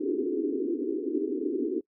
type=band-pass noise; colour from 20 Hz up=pink; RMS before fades=-29 dBFS; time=0-1.81 s; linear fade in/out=10 ms; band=260 to 430 Hz; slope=96 dB/octave; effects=noise-tail reverb RT60 0.1 s tail -21 dB re dry